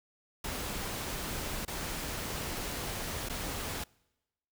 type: noise with dropouts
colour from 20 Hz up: pink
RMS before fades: -37 dBFS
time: 0.44-3.84 s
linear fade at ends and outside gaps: 5 ms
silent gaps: 1.651-1.678 / 3.288-3.296 s
effects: noise-tail reverb RT60 1.0 s tail -26 dB re dry